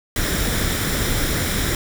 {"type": "noise with comb filter", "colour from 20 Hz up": "pink", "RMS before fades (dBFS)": -21, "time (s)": [0.16, 1.75], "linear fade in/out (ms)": 2, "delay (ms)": 0.55, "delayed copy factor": 0.5, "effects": []}